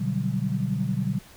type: chord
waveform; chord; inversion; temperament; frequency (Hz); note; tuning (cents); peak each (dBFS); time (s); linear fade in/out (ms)
sine; G major seventh; first; equal; 123.47 / 146.83 / 185 / 196; B2 / D3 / F#3 / G3; 0 / 0 / 0 / 0; -29; 0-1.19; 10
effects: pink hiss -50 dBFS RMS until 1.36 s